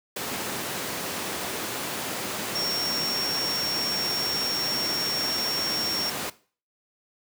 sine tone in noise, 5520 Hz, F8, 21 cents flat, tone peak -26 dBFS, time 2.55-6.1 s, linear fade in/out 5 ms, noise pink, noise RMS -30 dBFS, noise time 0.16-6.3 s, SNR +1 dB, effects noise-tail reverb RT60 0.4 s tail -18 dB re dry + high-pass 200 Hz 12 dB/octave

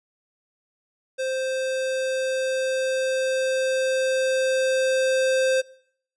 square tone with level ramp, 523.3 Hz, C5, in tune, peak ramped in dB -25 to -19 dBFS, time 1.18-5.62 s, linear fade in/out 20 ms, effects noise-tail reverb RT60 0.6 s tail -22 dB re dry + resampled to 22050 Hz

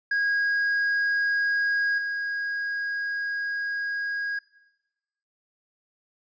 triangle tone with level steps, 1641 Hz, G#6, 21 cents flat, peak -20 / -25 dBFS, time 0.11-4.39 s, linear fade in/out 5 ms, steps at 1.98 s, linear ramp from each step 2 ms, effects noise-tail reverb RT60 1.0 s tail -19 dB re dry + resampled to 16000 Hz

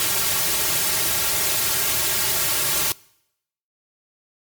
white noise with comb filter, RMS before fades -21 dBFS, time 0-2.92 s, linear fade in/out 0 ms, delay 4 ms, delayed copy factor -1, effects noise-tail reverb RT60 0.8 s tail -24 dB re dry + MP3 96 kbps

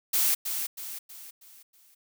blue noise with echo, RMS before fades -24 dBFS, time 0.13-0.35 s, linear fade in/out 10 ms, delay 320 ms, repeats 5, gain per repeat -7 dB, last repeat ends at 1.95 s, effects none

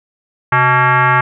sine tone with frequency modulation, 131.3 Hz, C3, 6 cents sharp, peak -8 dBFS, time 0.52-1.21 s, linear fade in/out 5 ms, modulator 502 Hz, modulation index 3.5, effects none

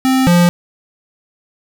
square tone pair in turn, 261.6 / 174.6 Hz, C4 / F3, 0 / 0 cents, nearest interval perfect fifth, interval 700 cents, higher first, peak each -11 / -8 dBFS, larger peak second, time 0.05-0.27 / 0.27-0.49 s, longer neither, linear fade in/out 0 ms, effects none

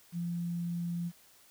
sine tone with quantisation, 172.1 Hz, F3, 25 cents flat, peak -32 dBFS, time 0.12-1.12 s, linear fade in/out 50 ms, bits 10, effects white hiss -61 dBFS RMS until 1.5 s

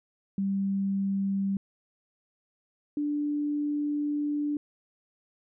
sine tone pair in turn, 196 / 293.7 Hz, G3 / D4, 0 / 0 cents, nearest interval perfect fifth, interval 700 cents, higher second, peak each -25 / -26 dBFS, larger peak first, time 0.38-1.57 / 2.97-4.57 s, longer second, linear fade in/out 2 ms, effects none

